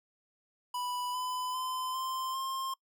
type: tone with pitch steps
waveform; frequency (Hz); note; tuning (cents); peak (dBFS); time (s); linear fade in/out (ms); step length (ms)
square; 987.8 / 1005.6 / 1023.8 / 1042.3 / 1061.1; B5 / B5 / C6 / C6 / C6; 0 / +31 / -38 / -7 / +24; -34; 0.74-2.74; 5; 400
effects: noise-tail reverb RT60 0.1 s tail -24 dB re dry